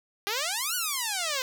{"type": "exponential two-way sweep", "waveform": "5% pulse", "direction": "up then down", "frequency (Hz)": [389.6, 1504, 503], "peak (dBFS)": -16, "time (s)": [0.27, 1.42], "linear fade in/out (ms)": 0, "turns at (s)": 0.75, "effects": []}